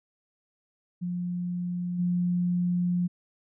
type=tone with level steps; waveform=sine; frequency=177.1 Hz; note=F3; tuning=24 cents sharp; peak=-28 / -23 dBFS; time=1.01-3.08 s; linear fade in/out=20 ms; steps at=1.98 s; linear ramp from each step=20 ms; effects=none